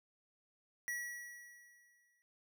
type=tone with exponential decay; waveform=square; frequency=1930 Hz; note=B6; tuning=40 cents flat; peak=-37 dBFS; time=0.88-2.22 s; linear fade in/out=0 ms; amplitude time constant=290 ms; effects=none